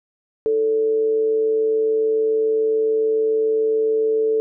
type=tone with amplitude modulation; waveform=sine; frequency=440 Hz; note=A4; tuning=in tune; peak=-14 dBFS; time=0.46-4.4 s; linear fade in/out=0 ms; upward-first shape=sine; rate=127 Hz; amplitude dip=35%; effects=none